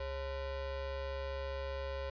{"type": "ring-modulated tone", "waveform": "square", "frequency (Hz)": 238.4, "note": "A#3", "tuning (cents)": 39, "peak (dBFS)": -35, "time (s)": [0, 2.1], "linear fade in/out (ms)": 5, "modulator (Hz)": 306, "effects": ["resampled to 11025 Hz"]}